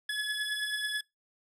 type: beating tone pair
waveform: 25% pulse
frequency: 1700 / 1709.2 Hz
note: G#6 / G#6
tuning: +40 / +49 cents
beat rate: 9.2 Hz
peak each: -28 / -33 dBFS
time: 0.09-1.01 s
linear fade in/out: 5 ms
effects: noise-tail reverb RT60 0.2 s tail -25 dB re dry + low-pass 11000 Hz 12 dB/octave